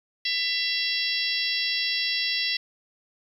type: harmonic tone with a mistuned harmonic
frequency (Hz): 665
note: E5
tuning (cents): +15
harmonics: 3 / 4 / 5 / 6 / 7 / 8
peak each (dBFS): -31 / -31 / -31 / -31 / -31 / -31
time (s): 0.25-2.57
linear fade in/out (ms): 5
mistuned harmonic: 4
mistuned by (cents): +43
effects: 9-bit